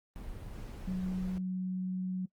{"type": "noise", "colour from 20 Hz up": "brown", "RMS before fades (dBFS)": -43, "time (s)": [0.16, 1.38], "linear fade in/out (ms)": 0}
{"type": "tone with vibrato", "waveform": "sine", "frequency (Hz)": 185, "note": "F#3", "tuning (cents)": 0, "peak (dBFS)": -32, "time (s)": [0.87, 2.26], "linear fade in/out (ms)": 10, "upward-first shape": "triangle", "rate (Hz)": 19, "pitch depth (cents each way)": 8}
{"effects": ["noise-tail reverb RT60 0.1 s tail -25 dB re dry", "Opus 32 kbps"]}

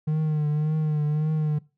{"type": "tone with vibrato", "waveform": "triangle", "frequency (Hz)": 152.6, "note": "D#3", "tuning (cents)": -33, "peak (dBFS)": -19, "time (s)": [0.07, 1.59], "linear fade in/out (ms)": 10, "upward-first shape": "triangle", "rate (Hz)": 1.8, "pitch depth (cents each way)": 50, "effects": ["noise-tail reverb RT60 0.3 s tail -21 dB re dry"]}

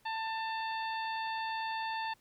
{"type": "harmonic tone", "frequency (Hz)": 891, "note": "A5", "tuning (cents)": 22, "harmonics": [1, 2, 3, 4, 5], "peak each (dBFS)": [-35, -41, -45, -47, -49], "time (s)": [0.05, 2.14], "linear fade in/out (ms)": 10, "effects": ["pink hiss -68 dBFS RMS until 2.2 s"]}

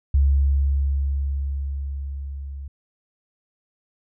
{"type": "tone with level ramp", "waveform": "sine", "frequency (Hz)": 69.3, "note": "C#2", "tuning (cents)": 0, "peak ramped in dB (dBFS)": [-13, -31], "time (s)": [0.14, 2.68], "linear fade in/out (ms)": 5, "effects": []}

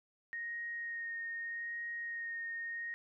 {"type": "tone with vibrato", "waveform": "sine", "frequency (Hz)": 1861, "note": "A#6", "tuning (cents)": -3, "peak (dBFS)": -38, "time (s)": [0.33, 2.94], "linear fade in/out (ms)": 0, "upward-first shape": "sine", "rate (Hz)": 0.81, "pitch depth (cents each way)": 13, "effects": []}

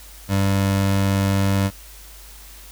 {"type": "tone", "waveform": "25% pulse", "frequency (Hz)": 98, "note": "G2", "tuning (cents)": 0, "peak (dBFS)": -13, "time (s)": [0.28, 1.71], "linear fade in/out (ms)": 50, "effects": ["added 50 Hz sine -42 dBFS peak until 2.71 s", "white hiss -44 dBFS RMS until 2.71 s"]}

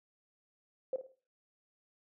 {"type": "tone with echo", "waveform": "sine", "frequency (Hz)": 523, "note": "C5", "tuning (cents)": -1, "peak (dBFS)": -30, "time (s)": [0.93, 0.96], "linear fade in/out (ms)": 2, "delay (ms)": 53, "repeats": 3, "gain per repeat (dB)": -11, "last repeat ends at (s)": 1.119, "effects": ["noise-tail reverb RT60 0.4 s tail -18 dB re dry"]}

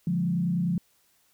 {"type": "tone with frequency modulation", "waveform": "sine", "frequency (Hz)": 174.61, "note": "F3", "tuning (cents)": 0, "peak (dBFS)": -23, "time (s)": [0.07, 0.78], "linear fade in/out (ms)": 2, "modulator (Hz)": 30, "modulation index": 0.85, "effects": ["white hiss -66 dBFS RMS until 1.33 s"]}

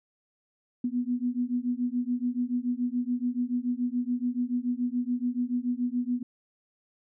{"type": "beating tone pair", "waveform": "sine", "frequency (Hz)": [242.2, 249.2], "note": ["B3", "B3"], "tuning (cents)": [-34, 16], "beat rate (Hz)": 7, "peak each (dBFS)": -29, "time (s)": [0.84, 6.23], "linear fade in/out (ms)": 5, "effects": []}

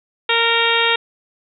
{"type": "harmonic tone", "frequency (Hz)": 462.8, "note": "A#4", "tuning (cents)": -13, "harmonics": [1, 2, 3, 4, 5, 6, 7, 8], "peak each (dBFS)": [-22, -22, -22, -22, -22, -22, -22, -22], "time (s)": [0.29, 0.96], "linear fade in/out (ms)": 5, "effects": []}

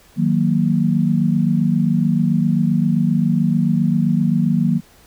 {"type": "chord", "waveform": "sine", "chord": "D# minor", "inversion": "none", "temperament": "equal with one note detuned", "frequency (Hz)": [157.64, 185, 233.1], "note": ["D#3", "F#3", "A#3"], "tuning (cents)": [23, 0, 0], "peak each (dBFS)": [-18, -18, -18], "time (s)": [0.16, 4.81], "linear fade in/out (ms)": 50, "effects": ["pink hiss -50 dBFS RMS until 5.06 s"]}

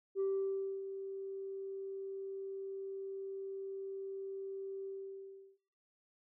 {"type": "tone with ADSR envelope", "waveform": "sine", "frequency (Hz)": 389, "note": "G4", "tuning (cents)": -13, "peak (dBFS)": -29, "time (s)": [0.15, 5.58], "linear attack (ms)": 51, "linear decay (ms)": 620, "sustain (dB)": -11, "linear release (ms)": 720, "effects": ["noise-tail reverb RT60 0.9 s tail -23 dB re dry", "tanh soft clip ceiling -29 dBFS"]}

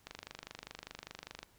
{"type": "click train", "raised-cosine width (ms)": 0.2, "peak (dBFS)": -26, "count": 35, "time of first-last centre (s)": [0.07, 1.43], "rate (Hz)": 25, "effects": ["pink hiss -67 dBFS RMS until 1.58 s"]}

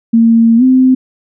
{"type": "tone with pitch glide", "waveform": "sine", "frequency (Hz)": [228.8, 258.3], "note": ["A#3", "C4"], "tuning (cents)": [-32, -22], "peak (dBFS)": -4, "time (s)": [0.13, 0.95], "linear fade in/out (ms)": 10, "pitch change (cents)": 210, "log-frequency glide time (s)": [0.57, 0.63], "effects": []}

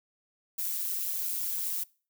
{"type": "noise with amplitude modulation", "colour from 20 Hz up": "violet", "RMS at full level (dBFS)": -29, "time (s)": [0.58, 1.84], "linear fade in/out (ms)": 10, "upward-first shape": "sine", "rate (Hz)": 182, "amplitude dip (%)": 75, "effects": ["noise-tail reverb RT60 0.4 s tail -24 dB re dry"]}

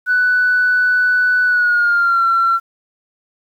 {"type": "tone with pitch glide", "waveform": "sine", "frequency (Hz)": [1489, 1357.6], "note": ["F#6", "F6"], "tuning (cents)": [11, -49], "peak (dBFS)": -10, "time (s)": [0.06, 2.6], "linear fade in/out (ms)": 50, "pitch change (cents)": -160, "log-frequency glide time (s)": [1.45, 2.25], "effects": ["tanh soft clip ceiling -7 dBFS", "8-bit"]}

